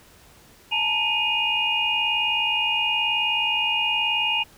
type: tone cluster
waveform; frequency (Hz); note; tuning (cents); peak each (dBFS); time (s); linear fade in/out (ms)
sine; 855 / 914 / 2481 / 2841; A5 / A#5 / D#7 / F7; -50 / -34 / -6 / +29; -31 / -31 / -24 / -23; 0.71-4.44; 20
effects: pink hiss -52 dBFS RMS until 4.57 s